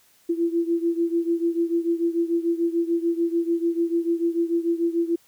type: beating tone pair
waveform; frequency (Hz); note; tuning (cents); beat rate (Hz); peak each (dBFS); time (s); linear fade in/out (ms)
sine; 335.4 / 342.2; E4 / F4; +30 / -35; 6.8; -22 / -25; 0.29-5.16; 10
effects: white hiss -59 dBFS RMS until 5.27 s